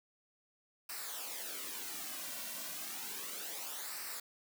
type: noise with flanger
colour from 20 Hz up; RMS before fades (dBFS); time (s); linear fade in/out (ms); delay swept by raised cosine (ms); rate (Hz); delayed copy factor
white; -43; 0.89-4.2; 5; 0.29 to 2.39; 0.32; -0.65
effects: high-pass 200 Hz 12 dB/octave